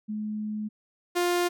sine / sawtooth tone pair in turn, 212.9 / 352 Hz, G#3 / F4, +43 / +14 cents, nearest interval major sixth, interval 871 cents, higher second, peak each -29 / -19 dBFS, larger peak second, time 0.08-0.69 / 1.15-1.49 s, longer first, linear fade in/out 20 ms, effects none

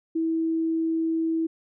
sine tone, 325.3 Hz, E4, 23 cents flat, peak -22 dBFS, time 0.15-1.47 s, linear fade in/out 10 ms, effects none

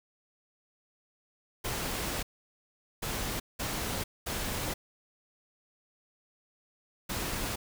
pink noise bursts at uneven times, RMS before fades -34 dBFS, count 5, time 1.64-2.23 / 3.02-3.4 / 3.59-4.04 / 4.26-4.74 / 7.09-7.56 s, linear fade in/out 10 ms, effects none

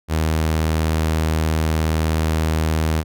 sawtooth tone, 79.2 Hz, D#2, 31 cents sharp, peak -13 dBFS, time 0.08-3.04 s, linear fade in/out 50 ms, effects none

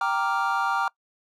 triangle chord, G minor seventh, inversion none, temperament equal, 784 / 932.3 / 1174.7 / 1396.9 Hz, G5 / Bb5 / D6 / F6, 0 / 0 / 0 / 0 cents, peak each -26 dBFS, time 0.01-0.88 s, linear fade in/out 2 ms, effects noise-tail reverb RT60 0.1 s tail -23 dB re dry

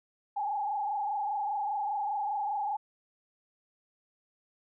sine tone with frequency modulation, 826 Hz, G#5, 10 cents flat, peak -29 dBFS, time 0.36-2.77 s, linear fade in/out 10 ms, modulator 25 Hz, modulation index 1.5, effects none

